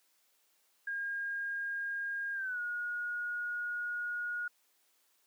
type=tone with pitch glide; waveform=sine; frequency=1619 to 1442.4 Hz; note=G#6 to F#6; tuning=-45 to -45 cents; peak=-34 dBFS; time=0.87-4.48 s; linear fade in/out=5 ms; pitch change=-200 cents; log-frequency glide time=2.34-2.6 s; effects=white hiss -72 dBFS RMS until 5.26 s + high-pass 300 Hz 12 dB/octave